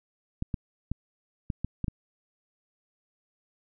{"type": "clicks", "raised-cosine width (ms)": 5, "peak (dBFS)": -17, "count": 7, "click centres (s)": [0.424, 0.542, 0.916, 1.502, 1.646, 1.843, 1.882], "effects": []}